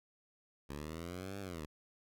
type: linear two-way sweep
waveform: 10% pulse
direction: up then down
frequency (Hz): 69.3 to 101 to 71.9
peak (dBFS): -34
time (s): 0.69-1.66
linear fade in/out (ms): 10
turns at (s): 1.4
effects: none